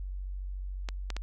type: clicks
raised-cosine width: 0.2 ms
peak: -19 dBFS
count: 3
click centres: 0.888 / 1.103 / 1.166 s
effects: added 47 Hz sine -34 dBFS peak until 1.22 s